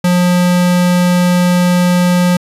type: tone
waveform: square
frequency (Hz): 178.2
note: F3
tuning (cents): +35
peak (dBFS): -9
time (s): 0.04-2.37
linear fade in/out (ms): 5
effects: resampled to 32000 Hz